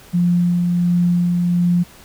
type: tone with tremolo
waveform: sine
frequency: 175.2 Hz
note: F3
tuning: 6 cents sharp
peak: -12 dBFS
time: 0.13-1.84 s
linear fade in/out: 20 ms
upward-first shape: sine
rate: 1.4 Hz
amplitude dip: 25%
effects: pink hiss -44 dBFS RMS until 2.04 s